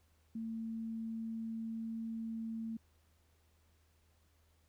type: tone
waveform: sine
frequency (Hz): 225.1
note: A3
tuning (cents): +40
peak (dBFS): -38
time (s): 0.35-2.77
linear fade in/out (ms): 5
effects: added 79 Hz sine -69 dBFS peak until 4.68 s + pink hiss -75 dBFS RMS until 4.68 s